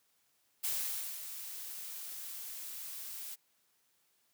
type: noise with ADSR envelope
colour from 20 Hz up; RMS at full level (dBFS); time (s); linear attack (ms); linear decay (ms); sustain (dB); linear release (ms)
blue; -34; 0.63-3.36; 17; 530; -10; 23
effects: white hiss -74 dBFS RMS until 4.33 s + high-pass 100 Hz 12 dB/octave